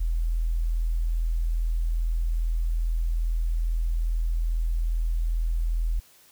sine tone, 41.2 Hz, E1, in tune, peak -22 dBFS, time 0-6 s, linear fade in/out 10 ms, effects white hiss -56 dBFS RMS until 6.31 s

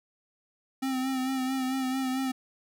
square tone with vibrato, 261.6 Hz, C4, in tune, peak -28 dBFS, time 0.82-2.32 s, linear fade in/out 10 ms, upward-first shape sine, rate 4.5 Hz, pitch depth 35 cents each way, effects none

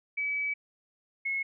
sine tone pair in turn, 2288 / 2178 Hz, D7 / C#7, -46 / -31 cents, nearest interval minor second, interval 85 cents, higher first, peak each -28 dBFS, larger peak neither, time 0.17-0.54 / 1.25-1.43 s, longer first, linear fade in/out 10 ms, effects none

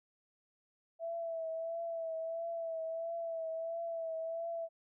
sine tone with vibrato, 660 Hz, E5, 2 cents sharp, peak -36 dBFS, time 0.99-4.69 s, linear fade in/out 50 ms, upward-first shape triangle, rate 1.5 Hz, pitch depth 40 cents each way, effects none

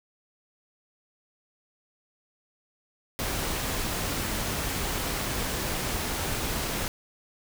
pink noise, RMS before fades -30 dBFS, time 3.19-6.88 s, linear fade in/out 0 ms, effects none

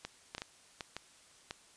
clicks, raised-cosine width 0.2 ms, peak -22 dBFS, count 7, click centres 0.05 / 0.349 / 0.381 / 0.419 / 0.808 / 0.966 / 1.509 s, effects white hiss -61 dBFS RMS until 1.76 s + resampled to 22050 Hz

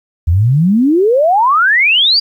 sine exponential sweep, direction up, 77.78 to 4880 Hz, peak -7 dBFS, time 0.27-2.2 s, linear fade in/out 10 ms, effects 8-bit

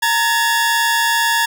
sawtooth tone pair together, 921.1 / 1700 Hz, A#5 / G#6, -21 / +40 cents, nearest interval major seventh, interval 1061 cents, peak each -13 / -13 dBFS, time 0.02-1.46 s, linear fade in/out 10 ms, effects none

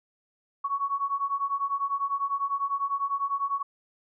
sine beating tone pair, 1108.7 / 1118.7 Hz, C#6 / C#6, 0 / +15 cents, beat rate 10 Hz, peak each -30 / -28 dBFS, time 0.64-3.63 s, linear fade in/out 10 ms, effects none

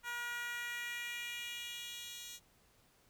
10% pulse tone with high-pass filter sweep, 478.3 Hz, A#4, 44 cents sharp, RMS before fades -43 dBFS, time 0.03-2.4 s, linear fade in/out 50 ms, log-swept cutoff 1200 to 4500 Hz, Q 2.2, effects pink hiss -69 dBFS RMS until 3.09 s

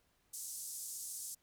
white band-pass noise, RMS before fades -45 dBFS, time 0.33-1.35 s, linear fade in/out 10 ms, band 6100 to 11000 Hz, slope 24 dB/octave, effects pink hiss -75 dBFS RMS until 1.42 s

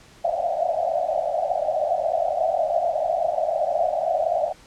white band-pass noise, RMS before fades -23 dBFS, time 0.24-4.53 s, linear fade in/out 10 ms, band 590 to 740 Hz, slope 96 dB/octave, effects pink hiss -50 dBFS RMS until 4.66 s + low-pass 8000 Hz 12 dB/octave

